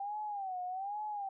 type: tone with vibrato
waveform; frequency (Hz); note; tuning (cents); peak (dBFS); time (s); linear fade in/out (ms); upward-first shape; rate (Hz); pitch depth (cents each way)
sine; 784; G5; 0; -36; 0-1.29; 5; sine; 1.2; 140
effects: none